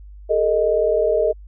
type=chord; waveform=sine; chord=Ab suspended second; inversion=none; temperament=equal with one note detuned; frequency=415.3 / 454.7 / 622.3 Hz; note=Ab4 / Bb4 / Eb5; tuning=0 / -43 / 0 cents; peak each=-22 / -19 / -18 dBFS; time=0.29-1.33 s; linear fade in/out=20 ms; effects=added 50 Hz sine -37 dBFS peak until 1.47 s